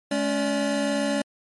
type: tone cluster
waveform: square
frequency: 212.9 / 280.1 / 577 Hz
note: G#3 / C#4 / D5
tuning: +43 / +18 / -31 cents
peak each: -29 / -27 / -27 dBFS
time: 0.11-1.22 s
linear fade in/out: 5 ms
effects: MP3 48 kbps